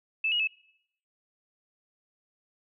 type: tone with pitch steps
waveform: sine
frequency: 2627 / 2890 / 2609 Hz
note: E7 / F#7 / E7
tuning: -7 / -41 / -18 cents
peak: -24 dBFS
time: 0.24-0.474 s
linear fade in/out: 5 ms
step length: 78 ms
effects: noise-tail reverb RT60 0.7 s tail -22 dB re dry